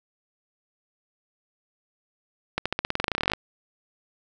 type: accelerating click train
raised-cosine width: 0.3 ms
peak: -8 dBFS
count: 20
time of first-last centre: 2.58-3.335 s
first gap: 76 ms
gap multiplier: 0.92
effects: none